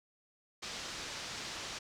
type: low-pass noise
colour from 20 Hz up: white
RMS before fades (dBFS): -43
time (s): 0.62-1.79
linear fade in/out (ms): 10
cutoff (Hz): 6100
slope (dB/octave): 24
effects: none